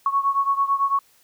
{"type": "beating tone pair", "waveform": "sine", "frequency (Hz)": [1105, 1114], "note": ["C#6", "C#6"], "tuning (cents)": [-6, 8], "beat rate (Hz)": 9, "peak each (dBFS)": [-20, -23], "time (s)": [0.06, 0.99], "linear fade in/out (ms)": 2, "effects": ["white hiss -58 dBFS RMS until 1.23 s"]}